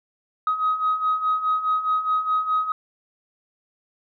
sine beating tone pair, 1259 / 1263.8 Hz, D#6 / D#6, +20 / +27 cents, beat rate 4.8 Hz, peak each -25 / -20 dBFS, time 0.47-2.72 s, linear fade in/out 2 ms, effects tanh soft clip ceiling -14 dBFS

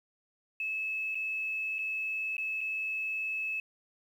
sine tone with dropouts, 2599 Hz, E7, 25 cents flat, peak -31 dBFS, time 0.6-3.6 s, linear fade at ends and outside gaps 2 ms, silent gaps 1.147-1.153 / 1.785-1.789 / 2.368-2.38 / 2.608-2.612 s, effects 10-bit

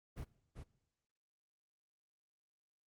brown noise with echo, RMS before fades -45 dBFS, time 0.16-0.25 s, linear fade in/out 20 ms, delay 390 ms, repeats 1, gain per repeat -5 dB, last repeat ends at 0.64 s, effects noise-tail reverb RT60 1.0 s tail -21 dB re dry + Opus 24 kbps

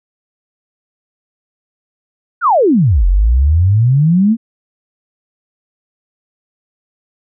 sine exponential two-way sweep, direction down then up, 1540 to 42.75 to 235.8 Hz, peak -7 dBFS, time 2.41-4.37 s, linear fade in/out 50 ms, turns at 3.06 s, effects none

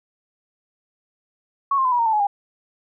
sine tone with pitch steps, 1108.7 / 1059.9 / 1013.2 / 968.5 / 925.9 / 885.1 / 846.1 / 808.8 Hz, C#6 / C6 / B5 / B5 / A#5 / A5 / G#5 / G#5, 0 / +22 / +44 / -34 / -12 / +10 / +32 / -46 cents, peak -16 dBFS, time 1.71-2.27 s, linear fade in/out 5 ms, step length 70 ms, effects none

